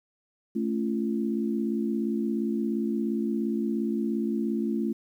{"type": "chord", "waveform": "sine", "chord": "A augmented", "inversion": "none", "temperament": "equal with one note detuned", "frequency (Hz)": [220, 277.2, 343], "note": ["A3", "C#4", "E#4"], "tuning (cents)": [0, 0, -31], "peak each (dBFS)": [-27, -32, -31], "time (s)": [0.55, 4.93], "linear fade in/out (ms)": 10, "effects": ["10-bit"]}